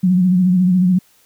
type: tone with vibrato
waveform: sine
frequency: 182.4 Hz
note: F#3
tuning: 24 cents flat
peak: -10 dBFS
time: 0.03-0.99 s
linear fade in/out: 10 ms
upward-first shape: sine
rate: 14 Hz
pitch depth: 56 cents each way
effects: white hiss -54 dBFS RMS until 1.25 s